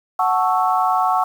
sine chord, F# minor seventh, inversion none, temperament equal, 740 / 880 / 1108.7 / 1318.5 Hz, F#5 / A5 / C#6 / E6, 0 / 0 / 0 / 0 cents, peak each -18 / -22 / -20 / -23 dBFS, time 0.19-1.24 s, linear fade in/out 5 ms, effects 7-bit

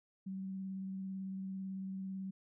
sine tone with vibrato, 191.2 Hz, G3, 43 cents flat, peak -39 dBFS, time 0.26-2.31 s, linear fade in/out 10 ms, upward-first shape square, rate 18 Hz, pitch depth 11 cents each way, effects none

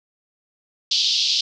white band-pass noise, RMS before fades -20 dBFS, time 0.91-1.41 s, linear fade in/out 5 ms, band 3100 to 5200 Hz, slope 48 dB/octave, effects none

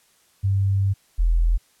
sine tone pair in turn, 98 / 41.83 Hz, G2 / E1, 0 / +26 cents, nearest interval octave + minor third, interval 1474 cents, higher first, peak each -17 / -15 dBFS, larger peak second, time 0.43-0.94 / 1.18-1.58 s, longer first, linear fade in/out 20 ms, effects white hiss -60 dBFS RMS until 1.8 s + low-pass 12000 Hz 12 dB/octave

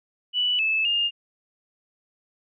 sine tone with pitch steps, 2961 / 2615 / 2823 Hz, F#7 / E7 / F7, +1 / -15 / +18 cents, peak -20 dBFS, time 0.33-1.11 s, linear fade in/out 50 ms, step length 260 ms, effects none

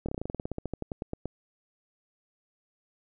slowing click train, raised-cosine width 2 ms, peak -19 dBFS, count 20, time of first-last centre 0.06-1.256 s, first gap 26 ms, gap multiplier 1.09, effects none

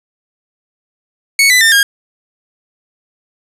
sawtooth tone with pitch steps, 2217 / 1998.1 / 1800.8 / 1622.9 Hz, C#7 / B6 / A6 / G#6, 0 / +20 / +40 / -40 cents, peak -3 dBFS, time 1.39-1.83 s, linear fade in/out 2 ms, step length 110 ms, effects resampled to 32000 Hz + 7-bit

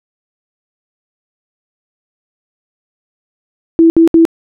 sine tone bursts, 329.6 Hz, E4, in tune, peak -3 dBFS, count 3, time 3.79-4.252 s, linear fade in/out 0 ms, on 110 ms, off 66 ms, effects none

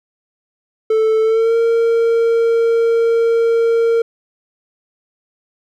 triangle tone with pitch glide, 440 to 460.5 Hz, A4 to A#4, 0 to -21 cents, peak -9 dBFS, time 0.9-4.02 s, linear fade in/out 5 ms, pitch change +79 cents, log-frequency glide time 1.22-1.56 s, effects none

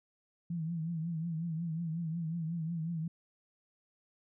sine tone with vibrato, 164.81 Hz, E3, in tune, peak -33 dBFS, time 0.5-3.08 s, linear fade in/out 5 ms, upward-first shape triangle, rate 5.5 Hz, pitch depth 100 cents each way, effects none

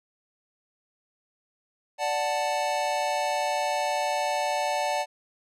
square chord, D major, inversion none, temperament equal, 587.3 / 740 / 880 Hz, D5 / F#5 / A5, 0 / 0 / 0 cents, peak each -30 dBFS, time 1.98-5.06 s, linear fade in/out 50 ms, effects low-pass 9000 Hz 12 dB/octave

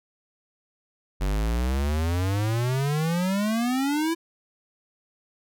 square exponential sweep, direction up, 46.33 to 337.5 Hz, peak -23 dBFS, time 1.2-4.15 s, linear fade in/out 20 ms, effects none

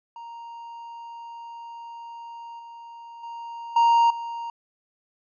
triangle tone with level steps, 932.3 Hz, A#5, in tune, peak -35 / -38 / -32 / -13 / -28 dBFS, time 0.16-4.5 s, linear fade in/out 2 ms, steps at 2.59 / 3.23 / 3.76 / 4.1 s, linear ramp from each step 5 ms, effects resampled to 16000 Hz

